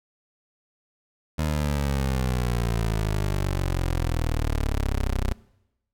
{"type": "exponential sweep", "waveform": "20% pulse", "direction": "down", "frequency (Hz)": [78.2, 31], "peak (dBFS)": -18, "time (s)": [1.38, 5.33], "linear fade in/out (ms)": 10, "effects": ["noise-tail reverb RT60 0.9 s tail -22 dB re dry"]}